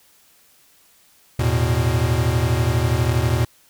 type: chord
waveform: square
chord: E suspended fourth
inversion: none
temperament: equal with one note detuned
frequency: 82.41 / 111.15 / 123.47 Hz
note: E2 / A2 / B2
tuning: 0 / +18 / 0 cents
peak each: -23 / -22 / -21 dBFS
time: 1.39-3.45 s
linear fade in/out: 5 ms
effects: white hiss -55 dBFS RMS until 3.69 s